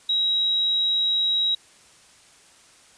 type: tone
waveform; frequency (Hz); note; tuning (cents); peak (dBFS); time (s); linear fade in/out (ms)
sine; 3841; B7; -49; -19; 0.09-1.55; 5
effects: white hiss -53 dBFS RMS until 2.97 s + resampled to 22050 Hz